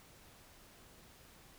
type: silence
effects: pink hiss -60 dBFS RMS until 1.58 s